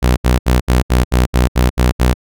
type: tone bursts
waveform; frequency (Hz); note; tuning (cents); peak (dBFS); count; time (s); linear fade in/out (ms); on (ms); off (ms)
sawtooth; 62; B1; +7; -5; 10; 0.02-2.141; 20; 150; 69
effects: none